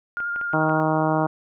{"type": "tone with vibrato", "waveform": "sine", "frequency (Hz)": 1410, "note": "F6", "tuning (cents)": 16, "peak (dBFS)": -24, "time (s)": [0.17, 0.8], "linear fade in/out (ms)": 0, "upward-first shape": "triangle", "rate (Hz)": 12, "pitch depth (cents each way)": 17}
{"type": "clicks", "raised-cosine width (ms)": 0.5, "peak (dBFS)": -23, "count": 5, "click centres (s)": [0.203, 0.361, 0.413, 0.532, 0.695]}
{"type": "harmonic tone", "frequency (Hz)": 156.8, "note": "D#3", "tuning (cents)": 14, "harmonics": [1, 2, 3, 4, 5, 6, 7, 8, 9], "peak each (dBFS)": [-25, -24, -30, -25, -26, -28, -30, -33, -33], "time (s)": [0.53, 1.27], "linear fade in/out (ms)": 10}
{"effects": []}